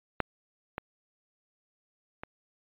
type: clicks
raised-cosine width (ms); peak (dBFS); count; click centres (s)
0.5; -10 / -18 / -23; 3; 0.203 / 0.781 / 2.235
effects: resampled to 8000 Hz